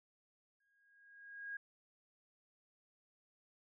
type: tone with exponential growth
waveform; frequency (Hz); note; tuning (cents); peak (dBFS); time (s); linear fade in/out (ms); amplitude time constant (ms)
sine; 1636; G#6; -26; -40; 0.6-1.57; 5; 210
effects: none